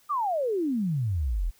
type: exponential sweep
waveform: sine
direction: down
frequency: 1243 to 36.71 Hz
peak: -24 dBFS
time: 0.09-1.51 s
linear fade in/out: 20 ms
effects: white hiss -61 dBFS RMS until 1.59 s